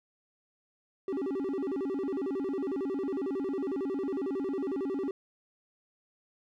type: tone with vibrato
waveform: triangle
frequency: 326.9 Hz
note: E4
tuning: 14 cents flat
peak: -28 dBFS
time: 1.08-5.11 s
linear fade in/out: 2 ms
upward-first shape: square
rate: 11 Hz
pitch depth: 290 cents each way
effects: none